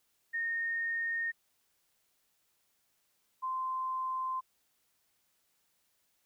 sine tone pair in turn, 1842 / 1038.9 Hz, A#6 / C6, -21 / -13 cents, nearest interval minor seventh, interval 992 cents, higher first, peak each -31 / -32 dBFS, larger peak first, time 0.33-1.32 / 3.42-4.41 s, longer neither, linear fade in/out 20 ms, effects white hiss -75 dBFS RMS until 6.25 s

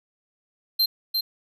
square tone with echo, 4149 Hz, C8, 15 cents flat, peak -18 dBFS, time 0.79-0.86 s, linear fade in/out 10 ms, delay 350 ms, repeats 1, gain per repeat -4 dB, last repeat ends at 1.21 s, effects none

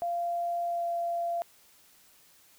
sine tone with pitch glide, 691 to 686.2 Hz, F5 to F5, -19 to -31 cents, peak -28 dBFS, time 0.02-1.42 s, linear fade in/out 0 ms, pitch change -12 cents, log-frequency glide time 0.67-0.85 s, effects white hiss -60 dBFS RMS until 2.58 s

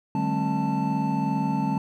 triangle tone cluster, 151.2 / 192.5 / 214.7 / 269.7 / 883 Hz, D#3 / G3 / A3 / C#4 / A5, -49 / -31 / -42 / -47 / +6 cents, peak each -27 dBFS, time 0.15-1.78 s, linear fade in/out 2 ms, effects none

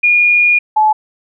sine tone pair in turn, 2433 / 860.2 Hz, D#7 / A5, -39 / -39 cents, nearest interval octave + tritone, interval 1800 cents, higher first, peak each -7 dBFS, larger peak neither, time 0.03-0.59 / 0.76-0.93 s, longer first, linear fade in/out 10 ms, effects none

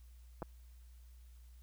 clicks, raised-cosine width 1 ms, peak -28 dBFS, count 2, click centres 0.421 / 0.427 s, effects added 60 Hz sine -54 dBFS peak until 1.62 s + white hiss -72 dBFS RMS until 1.62 s

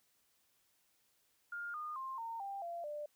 sine tone with pitch steps, 1411 / 1221.3 / 1057.1 / 914.9 / 791.9 / 685.4 / 593.3 Hz, F6 / D#6 / C6 / A#5 / G5 / F5 / D5, +17 / -33 / +17 / -33 / +17 / -33 / +18 cents, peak -40 dBFS, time 1.52-3.06 s, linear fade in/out 5 ms, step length 220 ms, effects white hiss -75 dBFS RMS until 3.15 s

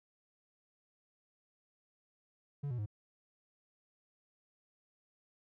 triangle tone with pitch steps, 142.8 / 122.18 / 104.54 Hz, D3 / B2 / G#2, -48 / -18 / +12 cents, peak -33 dBFS, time 2.63-2.861 s, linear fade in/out 10 ms, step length 77 ms, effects none

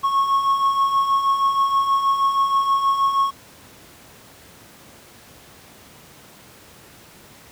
triangle beating tone pair, 1092 / 1098.3 Hz, C#6 / C#6, -26 / -16 cents, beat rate 6.3 Hz, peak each -23 / -15 dBFS, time 0.03-3.31 s, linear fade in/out 20 ms, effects pink hiss -46 dBFS RMS until 7.51 s + high-pass 80 Hz 12 dB/octave

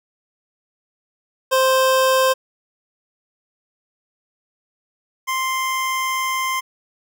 25% pulse tone pair in turn, 523.3 / 1046.6 Hz, C5 / C6, 0 / 0 cents, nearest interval octave, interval 1200 cents, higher second, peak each -10 / -16 dBFS, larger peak first, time 1.51-2.34 / 5.27-6.61 s, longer second, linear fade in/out 20 ms, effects none

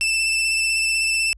sawtooth tone with vibrato, 2657 Hz, E7, 13 cents sharp, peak -15 dBFS, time 0.01-1.33 s, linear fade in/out 0 ms, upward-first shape square, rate 16 Hz, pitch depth 15 cents each way, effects added 50 Hz sine -43 dBFS peak until 1.37 s + resampled to 24000 Hz

